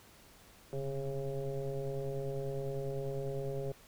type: tone with frequency modulation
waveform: sine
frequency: 275 Hz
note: C#4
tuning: 14 cents flat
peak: -34 dBFS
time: 0.73-3.72 s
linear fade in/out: 0 ms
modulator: 135 Hz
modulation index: 2.2
effects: pink hiss -59 dBFS RMS until 3.87 s